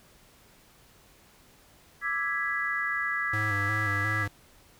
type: chord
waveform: sine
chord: E dominant seventh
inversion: third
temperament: equal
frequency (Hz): 1174.7 / 1318.5 / 1661.2 / 1975.5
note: D6 / E6 / G#6 / B6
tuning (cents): 0 / 0 / 0 / 0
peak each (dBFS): -36 / -36 / -30 / -31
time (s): 2.01-4.28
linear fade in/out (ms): 50
type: tone with vibrato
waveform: square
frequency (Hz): 103.83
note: G#2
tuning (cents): 0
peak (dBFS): -31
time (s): 3.33-4.28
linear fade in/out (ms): 5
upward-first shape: square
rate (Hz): 2.8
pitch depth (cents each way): 47
effects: pink hiss -58 dBFS RMS until 4.79 s